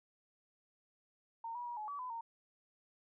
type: tone with pitch steps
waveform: sine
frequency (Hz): 916 / 968 / 957 / 851 / 1144 / 1006 / 921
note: A#5 / B5 / A#5 / G#5 / D6 / B5 / A#5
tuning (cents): -31 / -35 / +45 / +42 / -46 / +32 / -21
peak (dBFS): -40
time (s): 1.44-2.21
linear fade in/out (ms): 5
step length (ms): 110
effects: none